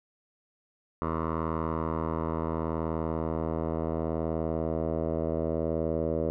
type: tone with low-pass filter sweep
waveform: 10% pulse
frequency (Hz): 80.7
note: E2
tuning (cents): -36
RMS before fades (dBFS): -30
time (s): 1.02-6.3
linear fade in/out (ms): 0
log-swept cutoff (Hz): 1100 to 570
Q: 3.4
effects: none